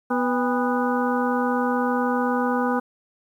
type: harmonic tone with a mistuned harmonic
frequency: 246.9 Hz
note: B3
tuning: in tune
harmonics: 1 / 2 / 3 / 4 / 5 / 6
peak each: -23 / -26 / -28 / -29 / -30 / -31 dBFS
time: 0.1-2.8 s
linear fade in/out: 10 ms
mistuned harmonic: 3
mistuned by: +140 cents
effects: 9-bit